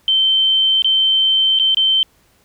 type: tone with dropouts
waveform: sine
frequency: 3104 Hz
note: G7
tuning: 18 cents flat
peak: -11 dBFS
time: 0.08-2.03 s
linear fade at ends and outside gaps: 1 ms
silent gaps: 0.821-0.845 / 1.589-1.597 / 1.746-1.77 s
effects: pink hiss -56 dBFS RMS until 2.44 s